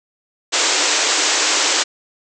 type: band-pass noise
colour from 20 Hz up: white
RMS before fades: -17 dBFS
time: 0.52-1.84 s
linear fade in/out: 20 ms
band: 280 to 7800 Hz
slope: 96 dB/octave
effects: none